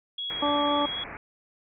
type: tone with vibrato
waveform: sine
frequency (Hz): 3322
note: G#7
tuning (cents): 0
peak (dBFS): -30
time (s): 0.18-1.04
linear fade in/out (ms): 5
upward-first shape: triangle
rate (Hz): 3.9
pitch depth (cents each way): 11
type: low-pass noise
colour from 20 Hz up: white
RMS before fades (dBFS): -40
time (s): 0.3-1.17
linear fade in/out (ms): 0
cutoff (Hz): 2400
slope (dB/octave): 96
type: harmonic tone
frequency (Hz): 290.4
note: D4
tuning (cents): -19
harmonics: 1 / 2 / 3 / 4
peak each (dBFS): -28 / -28 / -28 / -28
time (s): 0.42-0.86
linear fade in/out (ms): 5
effects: none